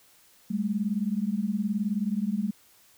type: beating tone pair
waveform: sine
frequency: 197.3 / 216.3 Hz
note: G3 / A3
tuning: +11 / -29 cents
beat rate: 19 Hz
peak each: -28 dBFS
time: 0.5-2.51 s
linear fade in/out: 10 ms
effects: white hiss -59 dBFS RMS until 2.97 s